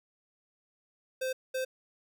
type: tone bursts at uneven times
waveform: square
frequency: 519 Hz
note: C5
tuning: 14 cents flat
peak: -31 dBFS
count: 2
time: 1.21-1.33 / 1.54-1.65 s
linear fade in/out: 10 ms
effects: none